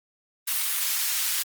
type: high-pass noise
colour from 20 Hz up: white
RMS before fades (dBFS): -26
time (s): 0.47-1.43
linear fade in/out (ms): 10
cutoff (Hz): 1500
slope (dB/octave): 12
effects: Opus 32 kbps